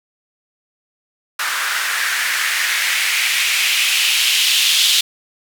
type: noise with band-pass filter sweep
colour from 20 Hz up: blue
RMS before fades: -17 dBFS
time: 1.39-5.01 s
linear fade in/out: 5 ms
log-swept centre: 1400 to 3400 Hz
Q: 2.7
effects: none